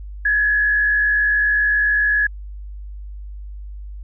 sine tone with frequency modulation, 1690 Hz, G#6, 30 cents sharp, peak -14 dBFS, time 0.25-2.27 s, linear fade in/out 5 ms, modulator 67.3 Hz, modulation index 0.51, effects added 50 Hz sine -30 dBFS peak until 4.03 s

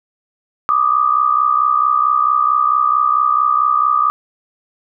sine tone pair together, 1176 / 1240.5 Hz, D6 / D#6, +2 / -6 cents, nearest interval minor second, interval 92 cents, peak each -14 dBFS, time 0.69-4.1 s, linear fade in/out 0 ms, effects none

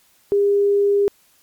sine tone, 403.8 Hz, G#4, 49 cents flat, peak -13 dBFS, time 0.32-1.08 s, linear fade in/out 0 ms, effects white hiss -57 dBFS RMS until 1.42 s + MP3 96 kbps

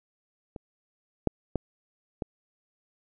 clicks, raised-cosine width 2 ms, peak -25 / -9 / -13 / -17 dBFS, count 4, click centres 0.562 / 1.273 / 1.557 / 2.222 s, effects none

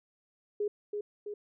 sine tone with echo, 414.6 Hz, G#4, 3 cents flat, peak -28 dBFS, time 0.6-0.68 s, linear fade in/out 5 ms, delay 330 ms, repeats 2, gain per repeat -4 dB, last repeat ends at 1.34 s, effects none

